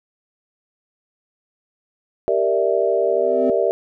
sine chord, E half-diminished seventh, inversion first, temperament equal, 392 / 466.2 / 587.3 / 659.3 Hz, G4 / Bb4 / D5 / E5, 0 / 0 / 0 / 0 cents, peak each -21 dBFS, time 2.28-3.71 s, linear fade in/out 0 ms
triangle tone with exponential growth, 258 Hz, C4, 24 cents flat, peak -16 dBFS, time 2.9-3.5 s, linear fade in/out 2 ms, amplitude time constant 130 ms
effects none

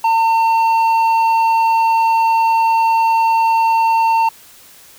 triangle tone with tanh clipping, 905 Hz, A5, 48 cents sharp, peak -12 dBFS, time 0.04-4.29 s, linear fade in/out 5 ms, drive 11 dB, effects white hiss -43 dBFS RMS until 4.98 s

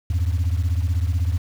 sine beating tone pair, 81.4 / 97.4 Hz, E2 / G2, -21 / -11 cents, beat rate 16 Hz, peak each -18 / -21 dBFS, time 0.1-1.38 s, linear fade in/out 5 ms, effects tanh soft clip ceiling -15 dBFS + 7-bit

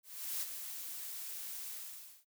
blue noise with ADSR envelope, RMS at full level -37 dBFS, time 0.03-2.25 s, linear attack 390 ms, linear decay 28 ms, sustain -7 dB, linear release 540 ms, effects noise-tail reverb RT60 0.1 s tail -24 dB re dry

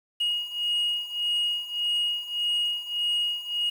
sine beating tone pair, 2876 / 2877.7 Hz, F#7 / F#7, -50 / -49 cents, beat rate 1.7 Hz, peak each -25 / -28 dBFS, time 0.2-3.7 s, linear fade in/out 10 ms, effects tanh soft clip ceiling -20 dBFS + 8-bit

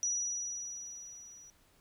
sine tone with level ramp, 5840 Hz, F#8, 24 cents flat, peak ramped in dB -29 to -52 dBFS, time 0.03-1.5 s, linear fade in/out 0 ms, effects pink hiss -67 dBFS RMS until 1.8 s

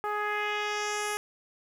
10% pulse tone with low-pass filter sweep, 417.8 Hz, G#4, 10 cents sharp, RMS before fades -31 dBFS, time 0.04-1.17 s, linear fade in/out 0 ms, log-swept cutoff 1100 to 12000 Hz, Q 1.6, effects 9-bit

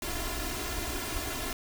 pink noise with comb filter, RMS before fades -34 dBFS, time 0.02-1.53 s, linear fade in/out 2 ms, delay 2.9 ms, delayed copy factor +1, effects none

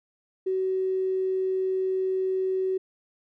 triangle tone with tanh clipping, 376.9 Hz, F#4, 32 cents sharp, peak -23 dBFS, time 0.46-2.78 s, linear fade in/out 10 ms, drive 3 dB, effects none

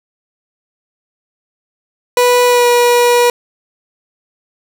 30% pulse tone with pitch glide, 491.2 to 483.3 Hz, B4 to B4, -9 to -38 cents, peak -5 dBFS, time 2.17-3.3 s, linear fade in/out 2 ms, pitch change -29 cents, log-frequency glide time 2.46-2.67 s, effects none

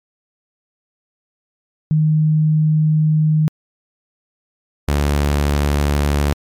sine / sawtooth tone pair in turn, 154.9 / 72.35 Hz, D#3 / D2, -7 / -25 cents, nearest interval octave + minor second, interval 1318 cents, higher first, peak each -11 / -10 dBFS, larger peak second, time 1.91-3.48 / 4.88-6.33 s, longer first, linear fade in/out 0 ms, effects MP3 96 kbps

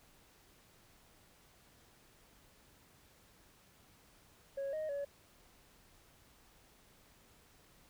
sine tone with pitch steps, 551 / 622 / 566 Hz, C#5 / D#5 / C#5, -11 / -1 / +36 cents, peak -34 dBFS, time 4.57-5.05 s, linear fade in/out 10 ms, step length 160 ms, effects tanh soft clip ceiling -35 dBFS + pink hiss -65 dBFS RMS until 7.89 s

